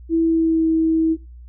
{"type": "tone with pitch glide", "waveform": "sine", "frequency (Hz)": [328.8, 322.6], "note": ["E4", "E4"], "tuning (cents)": [-4, -37], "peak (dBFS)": -14, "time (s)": [0.09, 1.17], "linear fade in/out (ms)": 50, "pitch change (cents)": -33, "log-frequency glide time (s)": [0.2, 0.67], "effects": ["noise-tail reverb RT60 0.4 s tail -25 dB re dry", "added 60 Hz sine -37 dBFS peak until 1.48 s"]}